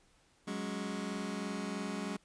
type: chord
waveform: sawtooth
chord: F# suspended second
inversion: none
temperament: just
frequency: 185 / 208.1 / 277.5 Hz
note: F#3 / G#3 / C#4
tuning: 0 / +4 / +2 cents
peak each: -37 / -35 / -38 dBFS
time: 0.47-2.17 s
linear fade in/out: 10 ms
effects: pink hiss -68 dBFS RMS until 2.24 s + resampled to 22050 Hz